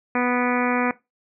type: harmonic tone with a mistuned harmonic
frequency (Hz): 246.7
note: B3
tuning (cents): -2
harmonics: 1 / 2 / 3 / 4 / 5 / 6 / 7 / 8 / 9 / 10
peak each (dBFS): -23 / -26 / -28 / -29 / -30 / -31 / -31 / -32 / -33 / -33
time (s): 0.15-0.91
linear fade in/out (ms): 2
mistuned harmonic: 10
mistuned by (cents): -43
effects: noise-tail reverb RT60 0.2 s tail -18 dB re dry